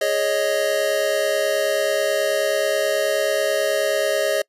square chord, Ab suspended fourth, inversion none, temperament just, 415.3 / 553.7 / 623 Hz, Ab4 / Db5 / Eb5, 0 / -2 / +2 cents, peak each -27 / -23 / -22 dBFS, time 0.01-4.42 s, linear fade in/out 5 ms, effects noise-tail reverb RT60 0.1 s tail -26 dB re dry + resampled to 32000 Hz

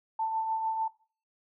sine tone with tremolo, 888 Hz, A5, 16 cents sharp, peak -26 dBFS, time 0.19-0.88 s, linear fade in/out 5 ms, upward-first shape triangle, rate 6.7 Hz, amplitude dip 50%, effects noise-tail reverb RT60 0.4 s tail -18 dB re dry

